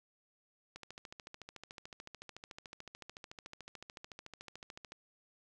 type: click train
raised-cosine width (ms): 0.2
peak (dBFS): -30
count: 58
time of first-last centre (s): 0.76-4.921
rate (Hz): 13.7
effects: none